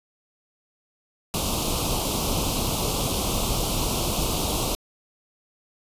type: band-stop noise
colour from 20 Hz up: pink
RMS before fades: -25 dBFS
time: 1.34-4.75 s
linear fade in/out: 0 ms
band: 1200 to 2600 Hz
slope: 48 dB/octave
effects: resampled to 32000 Hz